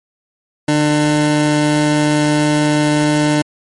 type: tone pair together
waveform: 25% pulse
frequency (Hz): 149.75 / 299.5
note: D3 / D4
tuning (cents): +34 / +34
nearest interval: octave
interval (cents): 1200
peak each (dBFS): -12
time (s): 0.68-3.42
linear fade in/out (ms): 5
effects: MP3 48 kbps